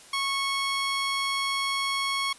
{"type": "tone", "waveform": "15% pulse", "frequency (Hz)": 1100, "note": "C#6", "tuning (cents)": -14, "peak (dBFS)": -19, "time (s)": [0.13, 2.33], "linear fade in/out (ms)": 5, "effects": ["white hiss -50 dBFS RMS until 2.38 s", "resampled to 24000 Hz"]}